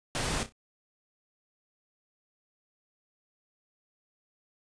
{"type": "noise with echo", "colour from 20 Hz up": "pink", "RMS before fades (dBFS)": -31, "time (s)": [0.15, 0.43], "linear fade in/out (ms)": 0, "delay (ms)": 31, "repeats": 3, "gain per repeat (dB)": -11, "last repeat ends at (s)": 0.523, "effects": ["resampled to 22050 Hz"]}